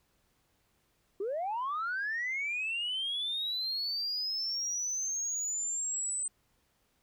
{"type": "linear sweep", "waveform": "sine", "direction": "up", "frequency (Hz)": [370, 8160], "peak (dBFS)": -30, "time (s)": [1.2, 6.28], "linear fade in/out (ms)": 5, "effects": ["tanh soft clip ceiling -28 dBFS", "pink hiss -73 dBFS RMS until 7.02 s"]}